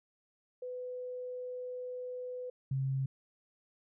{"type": "tone pair in turn", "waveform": "sine", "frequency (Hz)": [500, 134.2], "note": ["B4", "C3"], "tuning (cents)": [21, 44], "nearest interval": "octave + major seventh", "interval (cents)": 2277, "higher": "first", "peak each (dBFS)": [-38, -30], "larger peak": "second", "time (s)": [[0.62, 2.5], [2.71, 3.06]], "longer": "first", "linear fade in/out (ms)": 5, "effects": []}